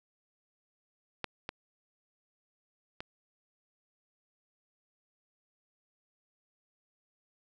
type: clicks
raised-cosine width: 0.3 ms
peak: -17 / -20 / -23 dBFS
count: 3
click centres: 1.243 / 1.491 / 3.005 s
effects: none